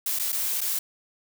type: noise with dropouts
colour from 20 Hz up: blue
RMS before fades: -27 dBFS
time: 0.06-0.79 s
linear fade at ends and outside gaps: 5 ms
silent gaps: 0.189-0.195 / 0.322-0.326 / 0.608-0.613 s
effects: none